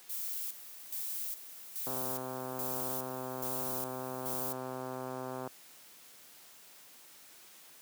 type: noise with tremolo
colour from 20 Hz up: violet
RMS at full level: -38 dBFS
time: 0.09-4.53 s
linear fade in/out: 10 ms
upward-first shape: square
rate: 1.2 Hz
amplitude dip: 75%
type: click train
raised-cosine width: 1 ms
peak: -26 dBFS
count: 466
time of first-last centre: 1.87-5.475 s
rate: 129 Hz
effects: white hiss -56 dBFS RMS until 7.81 s + high-pass 150 Hz 12 dB/octave